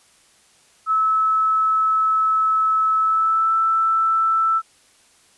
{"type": "tone with pitch glide", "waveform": "sine", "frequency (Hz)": [1300, 1324.3], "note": ["E6", "E6"], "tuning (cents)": [-24, 8], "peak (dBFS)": -15, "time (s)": [0.86, 4.62], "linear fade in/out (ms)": 50, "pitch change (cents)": 32, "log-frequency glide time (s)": [2.98, 3.55], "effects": ["white hiss -55 dBFS RMS until 5.37 s", "resampled to 24000 Hz"]}